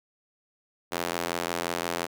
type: tone with high-pass filter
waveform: square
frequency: 42.85 Hz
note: F1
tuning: 32 cents flat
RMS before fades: -31 dBFS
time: 0.91-2.07 s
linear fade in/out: 20 ms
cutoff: 440 Hz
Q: 0.71
effects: none